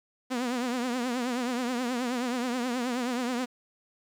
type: tone with vibrato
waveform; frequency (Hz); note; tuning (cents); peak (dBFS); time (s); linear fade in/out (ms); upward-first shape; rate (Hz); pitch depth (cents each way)
sawtooth; 246.9; B3; 0; -24; 0.3-3.46; 20; triangle; 9.4; 110
effects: low-pass 9000 Hz 12 dB/octave + 9-bit